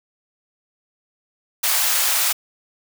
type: high-pass noise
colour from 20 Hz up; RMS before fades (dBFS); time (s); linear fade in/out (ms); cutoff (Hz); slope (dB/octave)
white; -19; 1.63-2.33; 10; 650; 24
effects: none